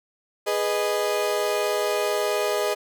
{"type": "chord", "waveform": "35% pulse", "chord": "G# minor", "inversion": "none", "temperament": "equal with one note detuned", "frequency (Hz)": [415.3, 493.9, 618], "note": ["G#4", "B4", "D#5"], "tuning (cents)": [0, 0, -12], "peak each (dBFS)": [-24, -27, -24], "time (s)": [0.46, 2.75], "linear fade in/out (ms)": 20, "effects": []}